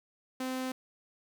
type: tone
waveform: sawtooth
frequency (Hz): 258.3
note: C4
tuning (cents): -22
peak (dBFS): -29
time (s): 0.4-0.72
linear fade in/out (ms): 5
effects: none